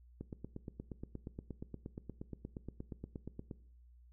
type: click train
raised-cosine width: 3 ms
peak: -30 dBFS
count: 29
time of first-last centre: 0.21-3.512 s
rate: 8.48 Hz
effects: noise-tail reverb RT60 0.6 s tail -19 dB re dry + added 60 Hz sine -58 dBFS peak until 4.12 s